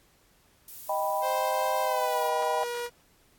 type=noise; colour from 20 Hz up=violet; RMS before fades=-42 dBFS; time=0.68-2.29 s; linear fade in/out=2 ms
type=chord; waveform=sine; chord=Eb augmented; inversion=none; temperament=equal; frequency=622.3 / 784 / 987.8 Hz; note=Eb5 / G5 / B5; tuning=0 / 0 / 0 cents; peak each=-30 dBFS; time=0.89-2.64 s; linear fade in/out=5 ms
type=tone with pitch glide; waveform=sawtooth; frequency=523.3 to 479.9 Hz; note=C5 to B4; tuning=0 to -50 cents; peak=-27 dBFS; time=1.21-2.9 s; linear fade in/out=50 ms; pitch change=-150 cents; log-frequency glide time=1.82-2.24 s
effects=pink hiss -63 dBFS RMS until 3.38 s + AAC 64 kbps